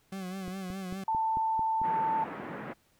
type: tone with vibrato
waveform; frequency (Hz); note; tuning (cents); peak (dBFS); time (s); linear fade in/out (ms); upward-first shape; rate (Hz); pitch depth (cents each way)
40% pulse; 187.6; F#3; +24; -35; 0.12-1.04; 5; sine; 4.9; 64
type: click train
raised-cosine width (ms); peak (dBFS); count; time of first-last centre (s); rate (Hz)
3; -28; 7; 0.48-1.816; 4.49
type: tone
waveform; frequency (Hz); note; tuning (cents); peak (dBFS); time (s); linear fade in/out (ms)
sine; 888; A5; +16; -26; 1.08-2.24; 2
type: band-pass noise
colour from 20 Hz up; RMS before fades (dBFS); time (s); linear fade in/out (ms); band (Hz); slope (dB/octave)
pink; -40; 1.83-2.74; 20; 150 to 1900; 24
effects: pink hiss -68 dBFS RMS until 2.99 s